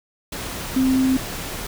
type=tone in noise; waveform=sine; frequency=261.6 Hz; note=C4; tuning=in tune; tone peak=-15 dBFS; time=0.76-1.17 s; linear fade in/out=5 ms; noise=pink; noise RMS=-30 dBFS; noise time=0.32-1.67 s; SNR=+12 dB; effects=none